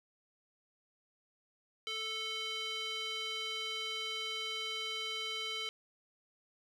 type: tone with band-pass filter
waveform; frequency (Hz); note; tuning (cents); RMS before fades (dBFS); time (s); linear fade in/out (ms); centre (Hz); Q
square; 440; A4; 0; -39; 1.87-5.69; 0; 3200; 2.9
effects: none